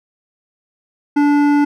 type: tone with hard clipping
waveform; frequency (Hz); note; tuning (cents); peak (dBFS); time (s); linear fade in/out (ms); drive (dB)
sine; 290.2; D4; -21; -12; 1.16-1.65; 10; 12
effects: none